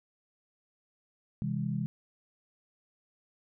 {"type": "chord", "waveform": "sine", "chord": "C augmented", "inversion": "none", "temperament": "just", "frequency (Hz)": [130.81, 163.52, 204.4], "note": ["C3", "E3", "G#3"], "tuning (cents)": [0, -14, -27], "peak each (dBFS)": -34, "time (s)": [1.42, 1.86], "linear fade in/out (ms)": 0, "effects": []}